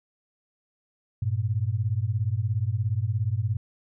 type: beating tone pair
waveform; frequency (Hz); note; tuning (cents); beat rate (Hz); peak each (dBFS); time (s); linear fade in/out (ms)
sine; 99.2 / 116.2; G2 / A#2; +21 / -5; 17; -26; 1.22-3.57; 5
effects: none